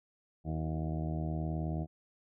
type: harmonic tone with a mistuned harmonic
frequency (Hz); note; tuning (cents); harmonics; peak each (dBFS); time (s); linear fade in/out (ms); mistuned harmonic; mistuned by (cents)
79; D#2; +27; 1 / 2 / 3 / 4 / 5 / 6 / 7 / 8 / 9 / 10; -37 / -35 / -44 / -42 / -50 / -54 / -54 / -47 / -47 / -59; 0.44-1.87; 50; 5; -47
effects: none